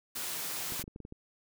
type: high-pass noise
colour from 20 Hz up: white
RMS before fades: -37 dBFS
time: 0.15-0.83 s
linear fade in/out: 10 ms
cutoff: 100 Hz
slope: 96 dB/octave
type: clicks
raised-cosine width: 3 ms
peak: -31 dBFS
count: 8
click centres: 0.722 / 0.796 / 0.84 / 0.879 / 0.961 / 1.003 / 1.051 / 1.124 s
effects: none